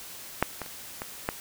clicks, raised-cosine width 0.5 ms, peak -6 / -18 / -28 / -18 / -11 dBFS, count 5, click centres 0.426 / 0.617 / 0.662 / 1.019 / 1.289 s, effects white hiss -43 dBFS RMS until 1.4 s

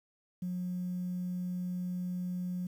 sine tone, 180 Hz, F#3, 47 cents flat, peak -32 dBFS, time 0.42-2.67 s, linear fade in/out 5 ms, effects tanh soft clip ceiling -28 dBFS + 10-bit

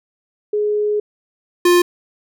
sine / square tone pair in turn, 418.8 / 352.2 Hz, G#4 / F4, +15 / +15 cents, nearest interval minor third, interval 300 cents, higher first, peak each -15 / -10 dBFS, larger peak second, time 0.53-1 / 1.65-1.82 s, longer first, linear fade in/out 5 ms, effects none

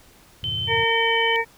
triangle chord, F half-diminished seventh, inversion none, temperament equal, 87.31 / 103.83 / 123.47 / 155.56 Hz, F2 / Ab2 / Cb3 / Eb3, 0 / 0 / 0 / 0 cents, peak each -35 / -33 / -33 / -37 dBFS, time 0.43-0.84 s, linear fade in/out 5 ms
sine tone with pitch glide, 3077 to 3050 Hz, G7 to G7, -33 to -48 cents, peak -24 dBFS, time 0.44-1.36 s, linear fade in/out 0 ms, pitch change -15 cents, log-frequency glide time 0.97-1.19 s
harmonic tone, 457.8 Hz, A#4, 31 cents flat, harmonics 1 / 2 / 4 / 5, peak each -24 / -24 / -24 / -24 dBFS, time 0.67-1.45 s, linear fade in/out 50 ms
effects pink hiss -52 dBFS RMS until 1.57 s

